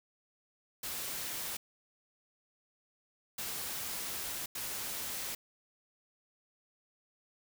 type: noise bursts at uneven times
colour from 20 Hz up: white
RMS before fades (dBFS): -39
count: 3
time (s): 0.83-1.57 / 3.38-4.46 / 4.55-5.35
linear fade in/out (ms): 5
effects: none